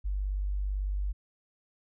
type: tone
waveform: sine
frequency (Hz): 49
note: G1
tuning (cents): 0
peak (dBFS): -28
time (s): 0.04-1.13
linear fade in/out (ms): 20
effects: none